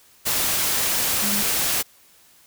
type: tone in noise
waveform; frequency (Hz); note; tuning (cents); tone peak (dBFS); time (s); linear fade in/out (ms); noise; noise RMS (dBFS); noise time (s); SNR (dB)
sine; 204.9; G#3; -23; -27; 1.22-1.43; 20; white; -22; 0.25-1.83; -8
effects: white hiss -54 dBFS RMS until 2.46 s